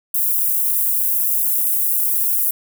white high-pass noise, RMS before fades -18 dBFS, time 0.14-2.51 s, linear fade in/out 5 ms, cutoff 11000 Hz, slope 24 dB/octave, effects none

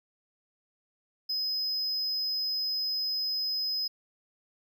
triangle tone, 5060 Hz, D#8, 28 cents sharp, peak -27 dBFS, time 1.29-3.88 s, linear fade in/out 10 ms, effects none

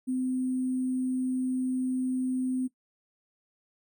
sine tone with sample-and-hold, 256.4 Hz, C4, 35 cents flat, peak -26 dBFS, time 0.07-2.68 s, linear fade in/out 20 ms, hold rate 8820 Hz, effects noise-tail reverb RT60 0.1 s tail -17 dB re dry

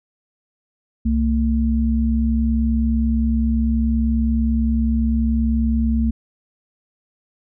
sine tone pair together, 65.52 / 226.2 Hz, C2 / A3, +3 / +48 cents, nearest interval octave + major sixth, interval 2145 cents, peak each -18 dBFS, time 1.05-6.11 s, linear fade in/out 10 ms, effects none

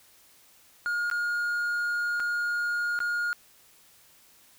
triangle tone with dropouts, 1426 Hz, F6, 36 cents sharp, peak -24 dBFS, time 0.86-3.33 s, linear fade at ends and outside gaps 0 ms, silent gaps 1.1-1.113 / 2.198-2.202 / 2.99-3.003 s, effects white hiss -58 dBFS RMS until 4.58 s

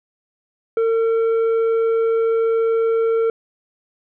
sine tone with tanh clipping, 453.5 Hz, A#4, 48 cents flat, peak -16 dBFS, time 0.77-3.3 s, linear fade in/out 2 ms, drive 6 dB, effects none

